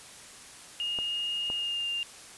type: tone with pitch glide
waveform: sine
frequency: 2847 to 2800 Hz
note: F7 to F7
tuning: +33 to +4 cents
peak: -29 dBFS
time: 0.8-2.03 s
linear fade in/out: 0 ms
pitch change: -29 cents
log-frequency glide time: 1.54-1.88 s
type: clicks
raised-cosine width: 1 ms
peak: -25 dBFS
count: 2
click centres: 0.988 / 1.501 s
effects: white hiss -48 dBFS RMS until 2.37 s + resampled to 24000 Hz